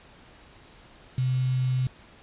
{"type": "tone with quantisation", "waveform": "sine", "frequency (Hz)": 128.4, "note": "C3", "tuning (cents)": -32, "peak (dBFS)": -22, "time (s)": [1.18, 1.87], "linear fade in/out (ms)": 2, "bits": 7, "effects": ["pink hiss -52 dBFS RMS until 2.22 s", "resampled to 8000 Hz"]}